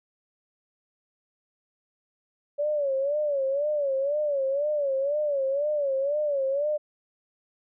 sine tone with vibrato, 568 Hz, C#5, 42 cents sharp, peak -23 dBFS, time 2.58-6.78 s, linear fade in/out 20 ms, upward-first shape sine, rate 2 Hz, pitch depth 110 cents each way, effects none

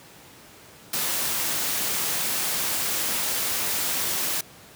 white noise, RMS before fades -26 dBFS, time 0.93-4.41 s, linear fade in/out 5 ms, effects pink hiss -48 dBFS RMS until 4.75 s + high-pass 100 Hz 12 dB/octave

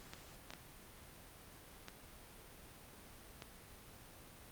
clicks, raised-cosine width 0.2 ms, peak -29 dBFS, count 5, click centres 0.135 / 0.505 / 0.536 / 1.884 / 3.422 s, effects pink hiss -57 dBFS RMS until 4.51 s + Opus 48 kbps

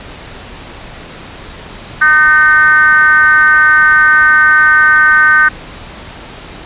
sine tone with frequency modulation, 1531 Hz, G6, 41 cents flat, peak -4 dBFS, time 2.01-5.49 s, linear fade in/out 10 ms, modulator 304 Hz, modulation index 0.84, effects pink hiss -30 dBFS RMS until 6.65 s + resampled to 8000 Hz

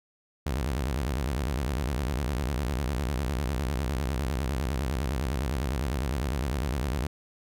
sawtooth tone with vibrato, 66.4 Hz, C2, 26 cents sharp, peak -23 dBFS, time 0.46-7.07 s, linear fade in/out 5 ms, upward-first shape square, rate 9.9 Hz, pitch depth 190 cents each way, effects none

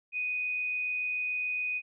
sine tone with amplitude modulation, 2489 Hz, D#7, in tune, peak -28 dBFS, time 0.12-1.82 s, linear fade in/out 50 ms, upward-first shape sine, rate 87 Hz, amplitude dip 25%, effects none

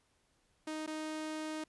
sawtooth tone with dropouts, 311.1 Hz, D#4, in tune, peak -34 dBFS, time 0.67-1.64 s, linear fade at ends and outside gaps 5 ms, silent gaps 0.864-0.874 s, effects pink hiss -74 dBFS RMS until 1.68 s + resampled to 24000 Hz

